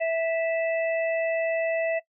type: harmonic tone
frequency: 657 Hz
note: E5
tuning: 6 cents flat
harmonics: 1 / 3 / 4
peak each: -23 / -33 / -35 dBFS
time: 0-2 s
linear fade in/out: 20 ms
effects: noise-tail reverb RT60 0.1 s tail -21 dB re dry